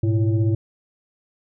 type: tone with frequency modulation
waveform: sine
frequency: 105.7 Hz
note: G#2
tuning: 31 cents sharp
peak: -16 dBFS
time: 0.03-0.55 s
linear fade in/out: 5 ms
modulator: 227 Hz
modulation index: 0.81
effects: none